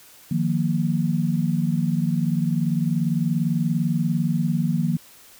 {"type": "chord", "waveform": "sine", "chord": "Eb suspended second", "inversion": "none", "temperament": "equal with one note detuned", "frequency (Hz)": [155.56, 175.83, 233.1], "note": ["Eb3", "F3", "Bb3"], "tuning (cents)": [0, 12, 0], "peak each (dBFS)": [-23, -23, -25], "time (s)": [0.31, 4.97], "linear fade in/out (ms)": 5, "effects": ["white hiss -49 dBFS RMS until 5.39 s"]}